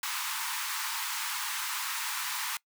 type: high-pass noise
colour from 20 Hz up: pink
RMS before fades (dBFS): -34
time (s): 0.03-2.57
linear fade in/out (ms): 2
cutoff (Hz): 860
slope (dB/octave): 96
effects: noise-tail reverb RT60 0.1 s tail -22 dB re dry